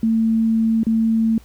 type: tone with dropouts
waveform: sine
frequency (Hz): 224.2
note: A3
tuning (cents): +33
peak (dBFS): -14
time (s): 0.03-1.38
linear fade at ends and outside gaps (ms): 2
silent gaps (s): 0.833-0.867
effects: added 60 Hz sine -44 dBFS peak until 1.44 s + pink hiss -52 dBFS RMS until 1.44 s